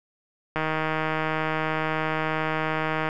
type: click train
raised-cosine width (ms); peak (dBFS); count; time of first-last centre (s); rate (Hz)
0.5; -11; 398; 0.56-3.089; 157
effects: none